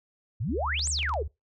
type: exponential two-way sweep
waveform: sine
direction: up then down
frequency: 90.8 to 8650 to 376.5 Hz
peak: -27 dBFS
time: 0.4-1.23 s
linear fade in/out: 10 ms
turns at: 0.89 s
type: tone with pitch glide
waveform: sine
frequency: 73.7 to 74.17 Hz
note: D2 to D2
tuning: +7 to +18 cents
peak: -31 dBFS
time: 0.48-1.28 s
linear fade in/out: 10 ms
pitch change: +11 cents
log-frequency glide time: 0.69-1.08 s
type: clicks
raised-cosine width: 0.2 ms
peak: -26 dBFS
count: 6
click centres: 0.794 / 0.873 / 0.99 / 1.03 / 1.093 / 1.139 s
effects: noise-tail reverb RT60 0.2 s tail -22 dB re dry